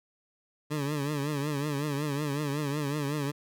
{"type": "tone with vibrato", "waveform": "20% pulse", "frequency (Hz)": 145.3, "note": "D3", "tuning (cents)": -18, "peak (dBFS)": -24, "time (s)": [0.7, 3.32], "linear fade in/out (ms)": 20, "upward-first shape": "triangle", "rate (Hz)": 5.4, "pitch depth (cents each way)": 110, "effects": []}